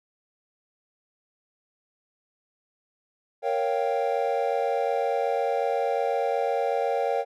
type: chord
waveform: triangle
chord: G half-diminished seventh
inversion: first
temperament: equal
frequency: 466.2 / 554.4 / 698.5 / 784 Hz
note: Bb4 / Db5 / F5 / G5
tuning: 0 / 0 / 0 / 0 cents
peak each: -26 / -26 / -28 / -27 dBFS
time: 3.42-7.25 s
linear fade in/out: 50 ms
effects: none